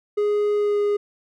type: tone with pitch glide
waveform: triangle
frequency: 415.3 to 411.5 Hz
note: G#4 to G#4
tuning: 0 to -16 cents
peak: -16 dBFS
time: 0.17-0.97 s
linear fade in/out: 10 ms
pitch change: -16 cents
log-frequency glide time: 0.55-0.79 s
effects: none